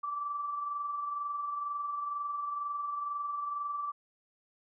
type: tone with amplitude modulation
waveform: sine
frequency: 1163 Hz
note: D6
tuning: 17 cents flat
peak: -31 dBFS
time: 0.03-3.92 s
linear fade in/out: 10 ms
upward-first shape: sine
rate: 22.1 Hz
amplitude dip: 40%
effects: none